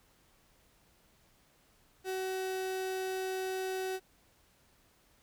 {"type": "tone", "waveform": "35% pulse", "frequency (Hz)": 376.8, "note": "F#4", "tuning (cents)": 32, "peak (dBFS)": -32, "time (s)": [2.04, 4], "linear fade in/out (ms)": 50, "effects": ["pink hiss -67 dBFS RMS until 5.22 s"]}